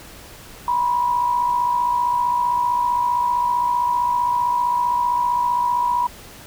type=tone pair together; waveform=sine; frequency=969 / 1024.4 Hz; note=B5 / C6; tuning=-33 / -37 cents; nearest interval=minor second; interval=96 cents; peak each=-17 / -26 dBFS; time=0.68-6.07 s; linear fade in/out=2 ms; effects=pink hiss -41 dBFS RMS until 6.46 s